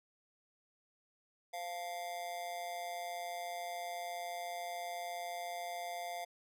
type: tone with amplitude modulation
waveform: square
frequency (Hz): 697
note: F5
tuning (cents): -4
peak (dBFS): -37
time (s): 1.53-6.25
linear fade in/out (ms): 10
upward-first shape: sine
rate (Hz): 179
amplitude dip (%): 75
effects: none